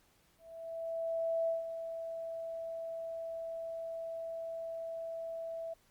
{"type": "tone with ADSR envelope", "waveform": "sine", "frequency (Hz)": 659.3, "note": "E5", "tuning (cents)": 0, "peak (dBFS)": -29, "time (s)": [0.38, 5.74], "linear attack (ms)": 1100, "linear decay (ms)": 150, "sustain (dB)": -9, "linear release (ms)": 10, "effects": ["pink hiss -69 dBFS RMS until 5.9 s", "Opus 48 kbps"]}